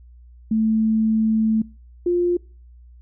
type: tone pair in turn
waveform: sine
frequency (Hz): 220 / 351.5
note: A3 / F4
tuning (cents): 0 / +11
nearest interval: minor sixth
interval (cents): 811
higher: second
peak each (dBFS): -16 / -16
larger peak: neither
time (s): 0.51-1.62 / 2.06-2.37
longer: first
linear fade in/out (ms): 5
effects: noise-tail reverb RT60 0.4 s tail -25 dB re dry + added 60 Hz sine -43 dBFS peak until 3.01 s